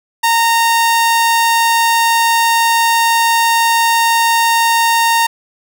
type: tone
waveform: sawtooth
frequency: 922 Hz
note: A#5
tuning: 19 cents flat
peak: -6 dBFS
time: 0.23-5.27 s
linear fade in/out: 10 ms
effects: none